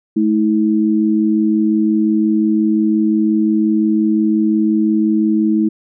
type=tone pair together; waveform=sine; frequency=215.6 / 321.3 Hz; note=A3 / E4; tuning=-35 / -44 cents; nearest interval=perfect fifth; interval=691 cents; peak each=-14 dBFS; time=0.16-5.69 s; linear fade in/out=10 ms; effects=none